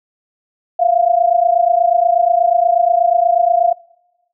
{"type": "tone pair together", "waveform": "sine", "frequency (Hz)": [681, 709.3], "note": ["F5", "F5"], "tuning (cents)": [-44, 27], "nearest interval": "minor second", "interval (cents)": 71, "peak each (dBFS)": -13, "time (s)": [0.79, 3.73], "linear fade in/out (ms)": 10, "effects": ["noise-tail reverb RT60 1.0 s tail -25 dB re dry"]}